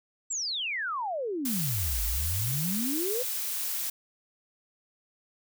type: exponential two-way sweep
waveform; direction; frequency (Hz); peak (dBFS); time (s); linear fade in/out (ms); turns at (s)
sine; down then up; 7820 to 49.79 to 520; -29; 0.3-3.23; 10; 2.02
type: noise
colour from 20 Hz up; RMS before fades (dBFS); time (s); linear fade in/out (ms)
blue; -32; 1.45-3.9; 5
effects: none